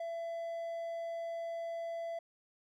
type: tone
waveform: triangle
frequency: 670 Hz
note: E5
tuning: 28 cents sharp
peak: -35 dBFS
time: 0-2.19 s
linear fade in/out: 5 ms
effects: none